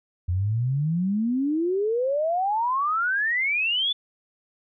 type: exponential sweep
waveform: sine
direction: up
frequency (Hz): 85.4 to 3520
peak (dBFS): -21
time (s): 0.28-3.93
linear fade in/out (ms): 10
effects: none